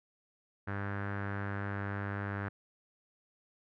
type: tone with low-pass filter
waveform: sawtooth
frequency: 100.2 Hz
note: G2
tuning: 38 cents sharp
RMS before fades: -37 dBFS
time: 0.67-2.49 s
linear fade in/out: 10 ms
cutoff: 1600 Hz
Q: 4.3
effects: none